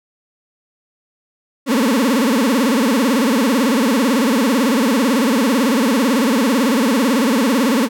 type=tone with vibrato; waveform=35% pulse; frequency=247.8 Hz; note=B3; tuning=6 cents sharp; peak=-11 dBFS; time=1.66-7.89 s; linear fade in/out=50 ms; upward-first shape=sine; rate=18 Hz; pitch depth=240 cents each way; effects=none